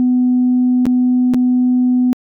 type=tone with dropouts; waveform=sine; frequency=250.1 Hz; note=B3; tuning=22 cents sharp; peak=-9 dBFS; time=0-2.13 s; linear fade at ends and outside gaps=0 ms; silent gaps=0.855-0.866 / 1.337-1.344 s; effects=tanh soft clip ceiling -6 dBFS